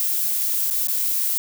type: noise with dropouts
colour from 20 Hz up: violet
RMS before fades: -22 dBFS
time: 0-1.38 s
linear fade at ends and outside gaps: 0 ms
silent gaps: 0.701-0.709 / 0.871-0.884 s
effects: none